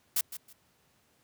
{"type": "noise with echo", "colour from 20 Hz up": "blue", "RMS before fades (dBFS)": -27, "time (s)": [0.16, 0.21], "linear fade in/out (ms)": 5, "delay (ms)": 160, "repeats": 2, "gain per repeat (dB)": -13, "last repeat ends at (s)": 0.53, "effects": ["pink hiss -68 dBFS RMS until 1.23 s", "high-pass 80 Hz 12 dB/octave"]}